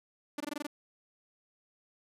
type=tone bursts; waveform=sawtooth; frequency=293.7 Hz; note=D4; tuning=in tune; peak=-30 dBFS; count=7; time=0.38-0.668 s; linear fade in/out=5 ms; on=24 ms; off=20 ms; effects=resampled to 32000 Hz